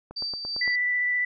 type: click train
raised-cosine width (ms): 1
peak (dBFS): -26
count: 6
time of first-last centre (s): 0.11-0.678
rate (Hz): 8.81
type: tone with tremolo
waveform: sine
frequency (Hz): 4650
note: D8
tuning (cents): -18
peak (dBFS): -27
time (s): 0.16-0.76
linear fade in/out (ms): 10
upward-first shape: triangle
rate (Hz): 3.1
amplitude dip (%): 50
type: tone with vibrato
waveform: sine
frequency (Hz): 1975.5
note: B6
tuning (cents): 0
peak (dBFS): -22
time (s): 0.61-1.25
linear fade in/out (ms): 5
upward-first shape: sine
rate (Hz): 15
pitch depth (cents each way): 9
effects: none